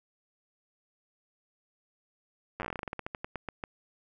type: slowing click train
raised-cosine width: 0.5 ms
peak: -20 dBFS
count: 21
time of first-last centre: 2.6-3.638 s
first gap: 9 ms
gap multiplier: 1.16
effects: none